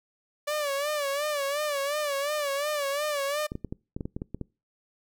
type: tone with vibrato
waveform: sawtooth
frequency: 578 Hz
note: D5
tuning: 28 cents flat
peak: -23 dBFS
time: 0.47-3.47 s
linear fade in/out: 10 ms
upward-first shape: sine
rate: 2.8 Hz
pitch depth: 85 cents each way
type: clicks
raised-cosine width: 3 ms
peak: -20 dBFS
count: 11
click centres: 3.519 / 3.554 / 3.647 / 3.725 / 3.965 / 4.008 / 4.055 / 4.165 / 4.219 / 4.346 / 4.413 s
effects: noise-tail reverb RT60 0.3 s tail -25 dB re dry